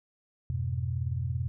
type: chord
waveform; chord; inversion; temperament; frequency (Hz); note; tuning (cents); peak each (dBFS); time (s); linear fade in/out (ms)
sine; F diminished; none; just; 87.31 / 104.77 / 125.72; F2 / Ab2 / Cb3; 0 / +16 / +31; -32 / -37 / -31; 0.5-1.48; 0
effects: none